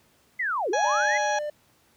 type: linear two-way sweep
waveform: sine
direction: down then up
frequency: 2087 to 329.6 to 2087 Hz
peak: -24 dBFS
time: 0.39-1.18 s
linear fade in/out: 10 ms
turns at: 0.7 s
type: harmonic tone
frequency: 833 Hz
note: G#5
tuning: 5 cents sharp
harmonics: 1 / 2 / 3 / 4 / 5 / 7 / 8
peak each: -25 / -29 / -39 / -40 / -42 / -37 / -47 dBFS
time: 0.73-1.39 s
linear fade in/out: 5 ms
type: tone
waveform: triangle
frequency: 596 Hz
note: D5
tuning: 25 cents sharp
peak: -26 dBFS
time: 0.84-1.5 s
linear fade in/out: 5 ms
effects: pink hiss -62 dBFS RMS until 1.96 s + high-pass 80 Hz 12 dB/octave